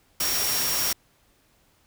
sine tone in noise, 5590 Hz, F8, 1 cent sharp, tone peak -28 dBFS, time 0.2-0.93 s, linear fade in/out 5 ms, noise white, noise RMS -26 dBFS, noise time 0.2-0.93 s, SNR -5 dB, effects pink hiss -63 dBFS RMS until 1.86 s

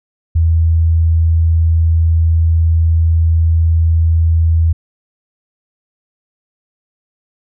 sine tone, 81.9 Hz, E2, 11 cents flat, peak -8 dBFS, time 0.35-4.73 s, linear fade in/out 10 ms, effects none

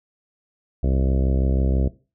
harmonic tone, 66.1 Hz, C2, 18 cents sharp, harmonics 1 / 2 / 3 / 4 / 5 / 6 / 7 / 8 / 9 / 10, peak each -19 / -25 / -29 / -31 / -33 / -35 / -36 / -37 / -38 / -39 dBFS, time 0.83-1.88 s, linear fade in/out 5 ms, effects noise-tail reverb RT60 0.3 s tail -17 dB re dry

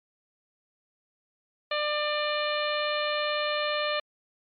harmonic tone with a mistuned harmonic, 597 Hz, D5, 28 cents sharp, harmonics 1 / 2 / 3 / 4 / 5 / 6 / 7, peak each -29 / -32 / -34 / -35 / -36 / -37 / -37 dBFS, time 1.71-4 s, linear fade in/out 5 ms, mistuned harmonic 5, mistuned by -25 cents, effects MP3 64 kbps

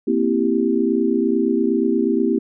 sine chord, C dominant seventh, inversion third, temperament equal, 233.1 / 261.6 / 329.6 / 392 Hz, Bb3 / C4 / E4 / G4, 0 / 0 / 0 / 0 cents, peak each -21 dBFS, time 0.07-2.39 s, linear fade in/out 10 ms, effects none

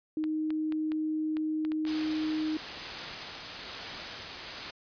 sine tone, 311.1 Hz, D#4, in tune, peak -28 dBFS, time 0.17-2.57 s, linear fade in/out 2 ms
clicks, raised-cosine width 0.3 ms, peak -27 dBFS, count 8, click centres 0.24 / 0.505 / 0.723 / 0.919 / 1.369 / 1.65 / 1.719 / 1.852 s
white noise with tremolo, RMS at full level -36 dBFS, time 1.86-4.71 s, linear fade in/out 10 ms, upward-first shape triangle, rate 1.1 Hz, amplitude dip 25%
effects resampled to 11025 Hz

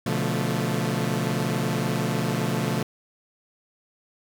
sawtooth chord, B half-diminished seventh, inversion none, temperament equal with one note detuned, 123.47 / 144.06 / 174.61 / 220 Hz, B2 / D3 / F3 / A3, 0 / -33 / 0 / 0 cents, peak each -25 dBFS, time 0.06-2.83 s, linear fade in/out 5 ms, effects none

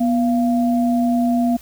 sine tone pair together, 243.2 / 687.9 Hz, B3 / F5, -26 / -26 cents, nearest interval octave + tritone, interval 1800 cents, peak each -15 / -22 dBFS, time 0-1.57 s, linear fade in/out 10 ms, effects added 60 Hz sine -45 dBFS peak until 1.61 s + white hiss -45 dBFS RMS until 1.61 s

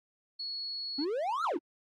sine tone, 4362 Hz, C#8, 29 cents flat, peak -35 dBFS, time 0.39-1.05 s, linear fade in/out 10 ms
triangle exponential two-way sweep, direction up then down, 265.2 to 1417 to 265.2 Hz, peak -28 dBFS, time 0.98-1.58 s, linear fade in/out 10 ms, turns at 1.44 s
effects AAC 32 kbps

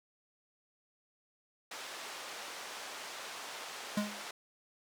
pink band-pass noise, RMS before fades -45 dBFS, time 1.71-4.31 s, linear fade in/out 5 ms, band 630 to 7600 Hz, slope 12 dB/octave
square tone with exponential decay, 208.1 Hz, G#3, 4 cents sharp, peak -28 dBFS, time 3.97-4.25 s, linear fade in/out 5 ms, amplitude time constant 59 ms
effects none

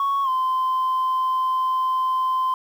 sine tone with pitch glide, 1109 to 1034.7 Hz, C#6 to C6, 0 to -20 cents, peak -17 dBFS, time 0-2.54 s, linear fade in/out 2 ms, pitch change -120 cents, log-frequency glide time 0.23-0.29 s, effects tanh soft clip ceiling -17 dBFS + 8-bit

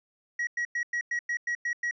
triangle tone bursts, 1910 Hz, A#6, 42 cents sharp, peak -25 dBFS, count 9, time 0.39-1.911 s, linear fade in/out 5 ms, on 81 ms, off 99 ms, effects resampled to 16000 Hz

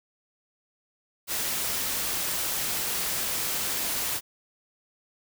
white noise, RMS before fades -29 dBFS, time 1.27-4.21 s, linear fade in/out 50 ms, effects none

